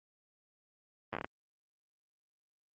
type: slowing click train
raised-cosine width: 0.5 ms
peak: -21 dBFS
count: 7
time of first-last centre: 1.13-1.245 s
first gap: 9 ms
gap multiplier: 1.3
effects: high-pass 100 Hz 12 dB/octave + Opus 24 kbps